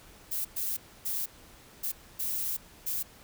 violet noise bursts at uneven times, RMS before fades -32 dBFS, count 6, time 0.31-0.45 / 0.56-0.77 / 1.05-1.26 / 1.83-1.92 / 2.19-2.57 / 2.86-3.03 s, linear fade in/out 10 ms, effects pink hiss -54 dBFS RMS until 3.23 s

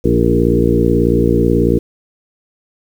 harmonic tone with a mistuned harmonic, 58.27 Hz, A#1, in tune, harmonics 1 / 2 / 3 / 4 / 5 / 6 / 7 / 8, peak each -18 / -18 / -18 / -18 / -18 / -18 / -18 / -18 dBFS, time 0.04-1.79 s, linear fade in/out 10 ms, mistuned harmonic 6, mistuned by -24 cents, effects 7-bit

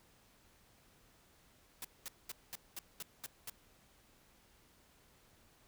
white noise bursts, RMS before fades -44 dBFS, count 8, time 1.82-3.498 s, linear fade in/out 2 ms, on 26 ms, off 210 ms, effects pink hiss -67 dBFS RMS until 5.67 s

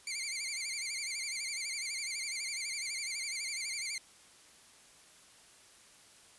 15% pulse tone with vibrato, 2217 Hz, C#7, in tune, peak -29 dBFS, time 0.07-3.98 s, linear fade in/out 2 ms, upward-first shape sine, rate 12 Hz, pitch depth 120 cents each way, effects white hiss -59 dBFS RMS until 6.38 s + resampled to 24000 Hz

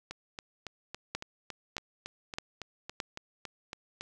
two click trains, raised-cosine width 0.2 ms, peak -22 / -16 dBFS, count 15 / 4, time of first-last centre 0.11-4.01 / 1.15-3.002 s, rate 3.59 / 1.62 Hz, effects none

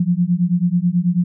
sine beating tone pair, 171.6 / 180.8 Hz, F3 / F#3, -30 / -40 cents, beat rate 9.2 Hz, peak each -17 dBFS, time 0-1.24 s, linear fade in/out 5 ms, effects none

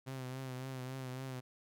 sawtooth tone with vibrato, 130 Hz, C3, 11 cents flat, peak -37 dBFS, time 0.06-1.41 s, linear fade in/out 20 ms, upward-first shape triangle, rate 3.6 Hz, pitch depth 51 cents each way, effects none

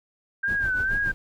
sine tone with vibrato, 1568 Hz, G6, in tune, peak -22 dBFS, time 0.43-1.12 s, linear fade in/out 10 ms, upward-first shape sine, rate 2.2 Hz, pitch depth 85 cents each way
brown noise with tremolo, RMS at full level -32 dBFS, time 0.48-1.14 s, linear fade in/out 0 ms, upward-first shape sine, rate 7.1 Hz, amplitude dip 75%
effects none

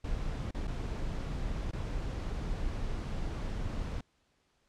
brown noise with dropouts, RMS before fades -35 dBFS, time 0.04-4.01 s, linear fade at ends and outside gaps 5 ms, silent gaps 0.51-0.545 / 0.672-0.676 / 1.713-1.731 s, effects pink hiss -73 dBFS RMS until 4.68 s + low-pass 7000 Hz 12 dB/octave

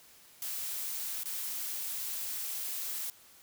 blue noise with dropouts, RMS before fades -37 dBFS, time 0.42-3.1 s, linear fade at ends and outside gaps 1 ms, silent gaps 1.234-1.256 s, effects white hiss -58 dBFS RMS until 3.42 s

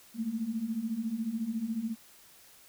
sine beating tone pair, 214.7 / 228.7 Hz, A3 / A#3, -42 / -33 cents, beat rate 14 Hz, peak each -36 / -32 dBFS, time 0.14-1.96 s, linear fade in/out 50 ms, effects white hiss -57 dBFS RMS until 2.68 s

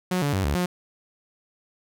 sawtooth tone with pitch steps, 182.3 / 143.6 / 95.8 / 71.9 / 179 Hz, F#3 / D3 / G2 / D2 / F3, -25 / -39 / -39 / -36 / +43 cents, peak -18 dBFS, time 0.11-0.66 s, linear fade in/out 5 ms, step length 110 ms, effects none

